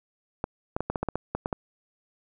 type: clicks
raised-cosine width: 1 ms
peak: -13 dBFS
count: 11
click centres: 0.441 / 0.765 / 0.806 / 0.9 / 0.958 / 1.03 / 1.087 / 1.156 / 1.35 / 1.459 / 1.528 s
effects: none